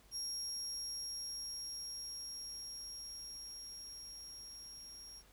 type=tone with level ramp; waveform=35% pulse; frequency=5588 Hz; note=F8; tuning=in tune; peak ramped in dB=-36 to -48 dBFS; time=0.11-5.23 s; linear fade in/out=50 ms; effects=added 50 Hz sine -65 dBFS peak until 5.32 s + pink hiss -66 dBFS RMS until 5.32 s